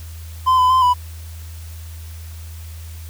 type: tone with pitch steps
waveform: triangle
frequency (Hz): 1030 / 1008 / 1033 / 990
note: C6 / B5 / C6 / B5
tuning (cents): -28 / +35 / -22 / +4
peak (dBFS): -9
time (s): 0.46-0.94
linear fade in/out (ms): 20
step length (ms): 120
effects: added 81 Hz sine -31 dBFS peak until 3.09 s + white hiss -44 dBFS RMS until 3.09 s